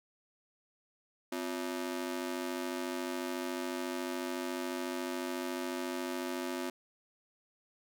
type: ring-modulated tone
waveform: sawtooth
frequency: 306.2 Hz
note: D#4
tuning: 28 cents flat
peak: -28 dBFS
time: 1.32-6.7 s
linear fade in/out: 5 ms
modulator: 47 Hz
effects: none